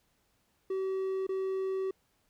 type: tone with dropouts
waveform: triangle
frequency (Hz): 381.6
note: G4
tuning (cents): -47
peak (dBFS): -28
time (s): 0.7-1.91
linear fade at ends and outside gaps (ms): 5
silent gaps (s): 1.268-1.29
effects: pink hiss -73 dBFS RMS until 2.29 s